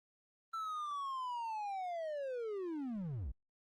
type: linear sweep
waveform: triangle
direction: down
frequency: 1342 to 46.25 Hz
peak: -36 dBFS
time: 0.53-3.32 s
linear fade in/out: 10 ms
effects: Opus 24 kbps

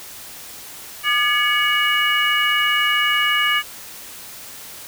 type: tone cluster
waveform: sine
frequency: 1206 / 1697 / 2238 / 2902 Hz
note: D6 / G#6 / C#7 / F#7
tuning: +46 / +37 / +16 / -34 cents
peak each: -22 / -21 / -21 / -20 dBFS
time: 1.03-3.63 s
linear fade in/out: 50 ms
effects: white hiss -37 dBFS RMS until 4.87 s

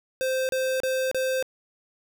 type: tone bursts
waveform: square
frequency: 521 Hz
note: C5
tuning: 7 cents flat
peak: -24 dBFS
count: 4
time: 0.21-1.426 s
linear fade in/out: 0 ms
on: 280 ms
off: 32 ms
effects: none

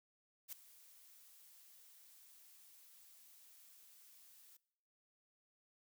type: noise with ADSR envelope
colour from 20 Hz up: blue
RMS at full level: -45 dBFS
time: 0.48-4.57 s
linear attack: 46 ms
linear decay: 5 ms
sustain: -18 dB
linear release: 4 ms
effects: noise-tail reverb RT60 0.8 s tail -22 dB re dry

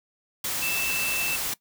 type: tone in noise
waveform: sine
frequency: 2655 Hz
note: E7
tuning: 12 cents sharp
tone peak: -27 dBFS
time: 0.62-1.36 s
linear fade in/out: 5 ms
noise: white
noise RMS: -29 dBFS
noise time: 0.44-1.54 s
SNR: -1 dB
effects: noise-tail reverb RT60 0.1 s tail -20 dB re dry

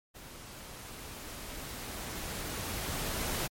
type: noise with level ramp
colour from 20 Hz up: pink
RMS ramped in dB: -49 to -33 dBFS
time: 0.14-3.48 s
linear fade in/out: 20 ms
effects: MP3 64 kbps

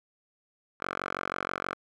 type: tone with band-pass filter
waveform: 5% pulse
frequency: 46.25 Hz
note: F#1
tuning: in tune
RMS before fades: -35 dBFS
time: 0.8-1.74 s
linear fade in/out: 10 ms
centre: 1300 Hz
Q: 1.9
effects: none

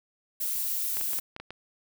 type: noise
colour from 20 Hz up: violet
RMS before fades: -30 dBFS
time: 0.4-1.2 s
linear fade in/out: 10 ms
type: clicks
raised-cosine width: 0.3 ms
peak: -23 dBFS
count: 7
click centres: 0.97 / 1.012 / 1.133 / 1.188 / 1.364 / 1.4 / 1.506 s
effects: none

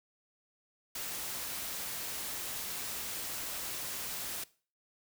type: noise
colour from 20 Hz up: white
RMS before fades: -39 dBFS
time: 0.95-4.44 s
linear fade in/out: 5 ms
effects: noise-tail reverb RT60 0.4 s tail -20 dB re dry

